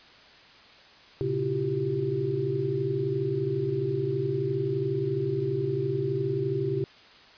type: tone cluster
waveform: sine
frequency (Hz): 116.9 / 136.3 / 335.9 / 358.9 / 390.7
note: A#2 / C#3 / E4 / F4 / G4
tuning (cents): +5 / -29 / +33 / +47 / -6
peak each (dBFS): -36 / -30 / -34 / -37 / -28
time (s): 1.21-6.84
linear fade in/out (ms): 0
effects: white hiss -52 dBFS RMS until 7.37 s + resampled to 11025 Hz